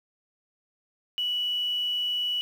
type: tone with quantisation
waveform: sine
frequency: 2947 Hz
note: F#7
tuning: 8 cents flat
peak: -25 dBFS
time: 1.18-2.41 s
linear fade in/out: 0 ms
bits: 8
effects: none